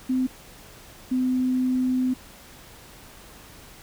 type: tone pair in turn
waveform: sine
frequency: 257.3 / 255.2 Hz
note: C4 / C4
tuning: -29 / -43 cents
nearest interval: unison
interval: 14 cents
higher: first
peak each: -20 dBFS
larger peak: neither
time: 0.09-0.27 / 1.11-2.14 s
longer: second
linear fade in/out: 10 ms
effects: pink hiss -47 dBFS RMS until 3.82 s

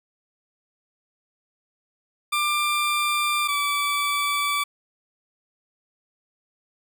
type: tone pair in turn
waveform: 20% pulse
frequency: 1189 / 1155.2 Hz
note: D6 / D6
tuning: +21 / -29 cents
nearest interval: unison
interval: 50 cents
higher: first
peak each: -16 / -17 dBFS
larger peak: first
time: 2.32-3.48 / 3.48-4.64 s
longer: neither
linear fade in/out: 10 ms
effects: none

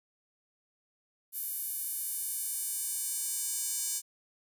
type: tone with high-pass filter sweep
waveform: square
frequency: 329.6 Hz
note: E4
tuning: in tune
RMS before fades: -35 dBFS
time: 1.32-4.02 s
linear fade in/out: 50 ms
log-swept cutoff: 12000 to 7500 Hz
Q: 2
effects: none

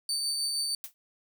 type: tone with tremolo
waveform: 30% pulse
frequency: 4572 Hz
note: D8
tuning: 47 cents flat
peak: -24 dBFS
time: 0.09-0.75 s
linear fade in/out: 2 ms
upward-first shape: triangle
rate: 6.4 Hz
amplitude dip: 30%
type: noise with exponential decay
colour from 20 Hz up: blue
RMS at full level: -34 dBFS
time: 0.84-0.94 s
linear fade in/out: 0 ms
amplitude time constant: 20 ms
effects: none

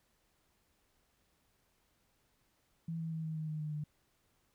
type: tone with pitch steps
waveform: sine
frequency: 164.81 / 162.63 / 160.49 / 158.37 / 156.28 / 154.22 / 152.18 / 150.17 Hz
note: E3 / E3 / E3 / D#3 / D#3 / D#3 / D#3 / D3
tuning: 0 / -23 / -46 / +31 / +8 / -15 / -38 / +39 cents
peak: -36 dBFS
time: 2.88-3.84 s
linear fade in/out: 5 ms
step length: 120 ms
effects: pink hiss -75 dBFS RMS until 4.54 s

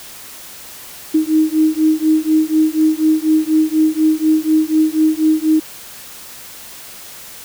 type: beating tone pair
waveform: sine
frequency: 311.1 / 315.2 Hz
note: D#4 / D#4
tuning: 0 / +23 cents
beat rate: 4.1 Hz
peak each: -14 dBFS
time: 1.14-5.6 s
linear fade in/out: 10 ms
effects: white hiss -35 dBFS RMS until 7.44 s

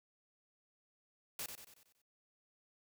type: noise with echo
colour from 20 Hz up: white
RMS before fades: -42 dBFS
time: 1.39-1.46 s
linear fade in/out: 2 ms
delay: 93 ms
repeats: 6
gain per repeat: -6 dB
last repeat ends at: 2.018 s
effects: noise-tail reverb RT60 0.2 s tail -26 dB re dry

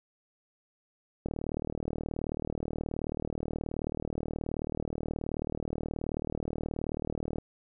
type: click train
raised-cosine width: 2 ms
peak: -20 dBFS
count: 238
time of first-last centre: 1.26-7.384 s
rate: 38.7 Hz
effects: none

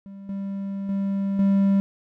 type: tone with level steps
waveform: triangle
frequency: 196.8 Hz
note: G3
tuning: 7 cents sharp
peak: -35 / -25 / -20 / -14 dBFS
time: 0.06-1.8 s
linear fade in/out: 0 ms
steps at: 0.29 / 0.89 / 1.39 s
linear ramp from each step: 2 ms
effects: none

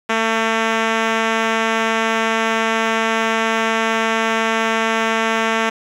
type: tone with low-pass filter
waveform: 5% pulse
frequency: 224.3 Hz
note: A3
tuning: 34 cents sharp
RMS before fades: -18 dBFS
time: 0.09-5.7 s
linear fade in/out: 10 ms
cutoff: 4900 Hz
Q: 0.54
effects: 7-bit

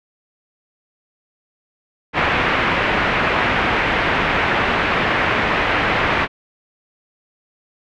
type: low-pass noise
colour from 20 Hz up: white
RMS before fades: -18 dBFS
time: 2.13-6.28 s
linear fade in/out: 50 ms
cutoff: 2400 Hz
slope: 24 dB/octave
effects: none

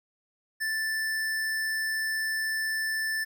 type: tone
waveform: square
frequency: 1762 Hz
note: A6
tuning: 2 cents sharp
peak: -28 dBFS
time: 0.6-3.25 s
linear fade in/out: 20 ms
effects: 11-bit

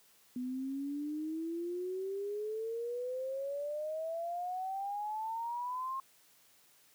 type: exponential sweep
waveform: sine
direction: up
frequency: 246.9 to 1075 Hz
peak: -35 dBFS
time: 0.36-6 s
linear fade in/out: 2 ms
effects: white hiss -65 dBFS RMS until 6.94 s + high-pass 100 Hz 12 dB/octave

